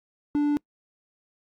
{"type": "tone with hard clipping", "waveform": "triangle", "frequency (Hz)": 292.7, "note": "D4", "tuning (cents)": -6, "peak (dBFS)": -21, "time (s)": [0.35, 0.57], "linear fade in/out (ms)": 0, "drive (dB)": 6, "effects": ["noise-tail reverb RT60 0.1 s tail -25 dB re dry", "AAC 64 kbps"]}